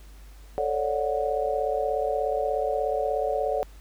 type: chord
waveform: sine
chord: D major seventh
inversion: second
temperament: just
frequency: 440.5 / 550.6 / 587.3 / 734.2 Hz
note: A4 / C#5 / D5 / F#5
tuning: +2 / -12 / 0 / -14 cents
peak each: -29 dBFS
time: 0.58-3.63 s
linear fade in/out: 0 ms
effects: added 50 Hz sine -44 dBFS peak until 3.8 s + pink hiss -56 dBFS RMS until 3.8 s